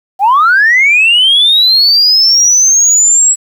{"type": "linear sweep", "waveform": "sine", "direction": "up", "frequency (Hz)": [740, 7790], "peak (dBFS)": -3, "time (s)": [0.19, 3.36], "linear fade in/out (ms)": 50, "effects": ["tanh soft clip ceiling -1 dBFS", "7-bit"]}